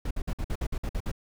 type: noise bursts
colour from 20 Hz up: brown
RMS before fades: -29 dBFS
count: 10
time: 0.05-1.116 s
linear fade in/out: 5 ms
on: 58 ms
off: 54 ms
effects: none